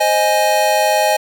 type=chord; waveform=square; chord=Ab major; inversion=first; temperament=equal; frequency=523.3 / 622.3 / 830.6 Hz; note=C5 / Eb5 / Ab5; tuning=0 / 0 / 0 cents; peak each=-22 / -16 / -16 dBFS; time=0-1.17 s; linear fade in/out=10 ms; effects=none